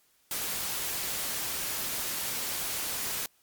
white noise, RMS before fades -33 dBFS, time 0.31-3.26 s, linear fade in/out 2 ms, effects white hiss -67 dBFS RMS until 3.42 s + Opus 48 kbps

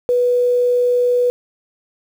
sine tone with quantisation, 490.8 Hz, B4, 11 cents flat, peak -12 dBFS, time 0.09-1.3 s, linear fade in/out 0 ms, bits 7, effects none

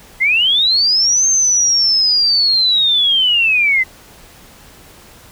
sine linear two-way sweep, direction up then down, 2014 to 6380 to 2014 Hz, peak -10 dBFS, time 0.2-3.84 s, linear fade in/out 20 ms, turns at 1.27 s, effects pink hiss -42 dBFS RMS until 5.31 s

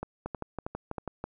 two click trains, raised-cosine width 1 ms, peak -20 / -20 dBFS, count 7 / 4, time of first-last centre 0.26-1.24 / 0.03-0.982 s, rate 6.12 / 3.15 Hz, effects none

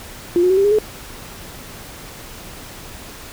sine tone with pitch steps, 348.6 / 363.2 / 378.4 / 394.2 / 410.7 / 427.9 Hz, F4 / F#4 / F#4 / G4 / G#4 / A4, -3 / -32 / +39 / +10 / -19 / -48 cents, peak -11 dBFS, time 0.36-0.786 s, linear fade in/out 0 ms, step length 71 ms, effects pink hiss -36 dBFS RMS until 3.32 s

